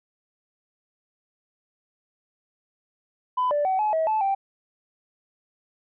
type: tone with pitch steps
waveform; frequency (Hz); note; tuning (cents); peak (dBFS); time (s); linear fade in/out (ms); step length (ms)
sine; 1003 / 586 / 757 / 851 / 642 / 869 / 783; B5 / D5 / F#5 / G#5 / E5 / A5 / G5; +26 / -4 / +39 / +42 / -46 / -22 / -2; -19; 3.37-4.35; 10; 140
effects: tanh soft clip ceiling -17 dBFS